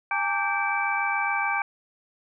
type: tone cluster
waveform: sine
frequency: 811 / 898 / 1165 / 1569 / 2316 Hz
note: G#5 / A5 / D6 / G6 / D7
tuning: -41 / +35 / -14 / +1 / -25 cents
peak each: -29 / -31 / -31 / -29 / -28 dBFS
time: 0.11-1.62 s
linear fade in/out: 2 ms
effects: none